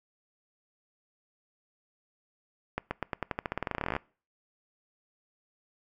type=accelerating click train; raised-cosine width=0.5 ms; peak=-15 dBFS; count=24; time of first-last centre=2.78-3.965 s; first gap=130 ms; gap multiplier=0.9; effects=noise-tail reverb RT60 0.4 s tail -24 dB re dry